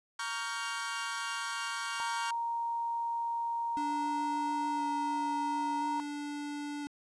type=chord; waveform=sawtooth; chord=G half-diminished seventh; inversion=first; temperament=equal with one note detuned; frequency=932.3 / 1124.9 / 1396.9 / 1568 Hz; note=Bb5 / Db6 / F6 / G6; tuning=0 / +25 / 0 / 0 cents; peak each=-37 / -36 / -36 / -37 dBFS; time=0.19-2.31 s; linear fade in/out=5 ms
type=tone; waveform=sine; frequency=932.3 Hz; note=A#5; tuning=in tune; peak=-31 dBFS; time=2-6 s; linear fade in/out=0 ms
type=tone with vibrato; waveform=square; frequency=290 Hz; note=D4; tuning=22 cents flat; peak=-37 dBFS; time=3.77-6.87 s; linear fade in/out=0 ms; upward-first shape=square; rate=0.49 Hz; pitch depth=9 cents each way
effects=resampled to 22050 Hz + 11-bit